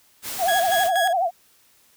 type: noise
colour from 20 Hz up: white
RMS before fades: -31 dBFS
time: 0.22-0.91 s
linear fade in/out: 50 ms
type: tone with vibrato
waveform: sine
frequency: 718 Hz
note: F5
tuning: 48 cents sharp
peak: -18 dBFS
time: 0.38-1.31 s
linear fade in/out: 50 ms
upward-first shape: triangle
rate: 12 Hz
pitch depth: 160 cents each way
type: tone with tremolo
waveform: 30% pulse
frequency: 1663 Hz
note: G#6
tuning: 2 cents sharp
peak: -19 dBFS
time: 0.48-1.13 s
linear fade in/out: 5 ms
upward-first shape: square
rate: 4.2 Hz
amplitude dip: 70%
effects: white hiss -58 dBFS RMS until 1.96 s